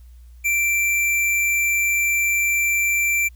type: tone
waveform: square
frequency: 2349 Hz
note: D7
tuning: in tune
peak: -18 dBFS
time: 0.44-3.29 s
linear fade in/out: 20 ms
effects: added 60 Hz sine -41 dBFS peak until 3.35 s + white hiss -63 dBFS RMS until 3.35 s